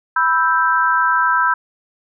sine chord, E minor, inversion second, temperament equal, 987.8 / 1318.5 / 1568 Hz, B5 / E6 / G6, 0 / 0 / 0 cents, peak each -17 dBFS, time 0.16-1.54 s, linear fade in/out 5 ms, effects none

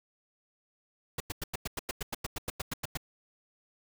pink noise bursts, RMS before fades -34 dBFS, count 16, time 1.18-2.973 s, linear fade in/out 5 ms, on 23 ms, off 95 ms, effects none

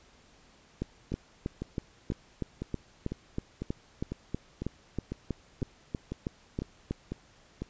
two click trains, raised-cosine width 3 ms, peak -21 / -18 dBFS, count 14 / 20, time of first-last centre 1.12-7.62 / 0.82-6.91 s, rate 2 / 3.12 Hz, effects pink hiss -60 dBFS RMS until 7.69 s + resampled to 16000 Hz

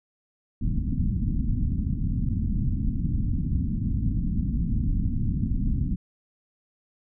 pink low-pass noise, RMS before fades -25 dBFS, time 0.61-5.96 s, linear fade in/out 10 ms, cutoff 260 Hz, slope 48 dB/octave, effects none

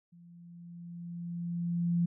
sine tone with level ramp, 172 Hz, F3, 26 cents flat, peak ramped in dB -53 to -24 dBFS, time 0.12-2.06 s, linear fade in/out 10 ms, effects none

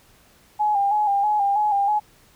sine tone with vibrato, 821 Hz, G#5, 20 cents flat, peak -17 dBFS, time 0.59-2 s, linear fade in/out 20 ms, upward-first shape square, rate 3.1 Hz, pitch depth 46 cents each way, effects pink hiss -55 dBFS RMS until 2.35 s

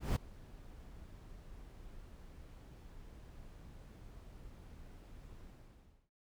brown noise with ADSR envelope, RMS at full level -29 dBFS, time 0-6.1 s, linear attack 160 ms, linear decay 7 ms, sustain -24 dB, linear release 660 ms, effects none

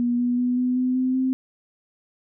sine tone with pitch steps, 241.1 / 244.2 / 247.3 / 250.5 / 253.7 / 256.9 / 260.2 Hz, B3 / B3 / B3 / B3 / B3 / C4 / C4, -41 / -19 / +3 / +25 / +47 / -32 / -9 cents, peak -19 dBFS, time 0-1.33 s, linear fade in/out 0 ms, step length 190 ms, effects none

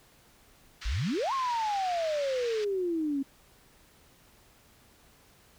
pink band-pass noise, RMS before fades -43 dBFS, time 0.81-2.65 s, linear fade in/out 10 ms, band 1400 to 5600 Hz, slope 24 dB/octave
sine exponential two-way sweep, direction up then down, 43.83 to 1100 to 268 Hz, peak -27 dBFS, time 0.85-3.23 s, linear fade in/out 10 ms, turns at 1.33 s
effects pink hiss -60 dBFS RMS until 5.58 s

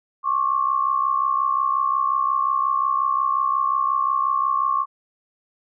sine tone pair together, 1083.4 / 1149 Hz, C#6 / D6, -40 / -38 cents, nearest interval minor second, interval 102 cents, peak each -20 / -22 dBFS, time 0.23-4.86 s, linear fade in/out 50 ms, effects none

